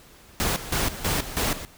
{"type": "noise with tremolo", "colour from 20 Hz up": "pink", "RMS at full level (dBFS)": -24, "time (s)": [0.4, 1.65], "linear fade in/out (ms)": 0, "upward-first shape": "square", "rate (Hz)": 3.1, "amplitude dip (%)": 75, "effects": ["pink hiss -51 dBFS RMS until 1.77 s"]}